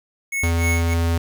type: tone with tremolo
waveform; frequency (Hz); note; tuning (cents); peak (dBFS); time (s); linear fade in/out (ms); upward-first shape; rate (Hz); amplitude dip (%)
square; 2198; C#7; -15; -21; 0.32-0.94; 5; sine; 3.3; 95
type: tone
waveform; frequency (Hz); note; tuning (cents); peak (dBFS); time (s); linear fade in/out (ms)
square; 83.9; E2; +31; -18; 0.43-1.18; 5
effects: 8-bit